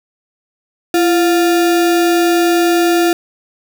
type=tone with sample-and-hold; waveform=sine; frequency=340 Hz; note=F4; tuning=46 cents flat; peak=-9 dBFS; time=0.94-3.13 s; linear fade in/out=2 ms; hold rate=1050 Hz; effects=none